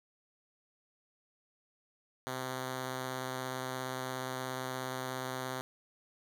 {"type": "tone with vibrato", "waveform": "5% pulse", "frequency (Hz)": 129.4, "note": "C3", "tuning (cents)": -19, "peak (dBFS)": -25, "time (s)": [2.27, 5.61], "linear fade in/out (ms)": 0, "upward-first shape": "sine", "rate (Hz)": 17, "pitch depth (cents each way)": 10, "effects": []}